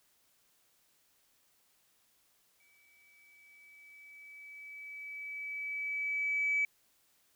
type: tone with exponential growth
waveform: sine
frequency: 2293 Hz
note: D7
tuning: 42 cents flat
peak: -26 dBFS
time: 2.6-6.65 s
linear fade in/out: 2 ms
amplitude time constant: 880 ms
effects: tanh soft clip ceiling -22 dBFS + white hiss -71 dBFS RMS until 7.35 s